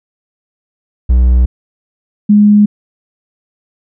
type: tone pair in turn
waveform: triangle / sine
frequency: 61.74 / 207.7 Hz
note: B1 / G#3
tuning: 0 / 0 cents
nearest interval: octave + major sixth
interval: 2100 cents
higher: second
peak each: -3 dBFS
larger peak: neither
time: 1.09-1.46 / 2.29-2.66 s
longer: neither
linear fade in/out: 10 ms
effects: none